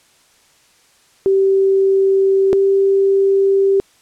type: tone pair in turn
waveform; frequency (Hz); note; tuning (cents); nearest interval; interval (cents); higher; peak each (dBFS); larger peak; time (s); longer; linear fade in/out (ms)
sine; 387.7 / 391.3; G4 / G4; -19 / -3; unison; 16; second; -10; neither; 1.26-2.53 / 2.53-3.8; neither; 0
effects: white hiss -53 dBFS RMS until 4.01 s + low-pass 9000 Hz 12 dB/octave